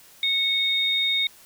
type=tone pair together; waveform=sine; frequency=2208 / 3699 Hz; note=C#7 / A#7; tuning=-7 / -14 cents; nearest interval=major sixth; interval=893 cents; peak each=-26 / -21 dBFS; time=0.23-1.27 s; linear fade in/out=2 ms; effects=white hiss -51 dBFS RMS until 1.45 s